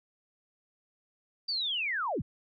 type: linear sweep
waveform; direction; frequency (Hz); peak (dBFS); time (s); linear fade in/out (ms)
sine; down; 4726 to 54.1; -29; 1.48-2.22; 10
effects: none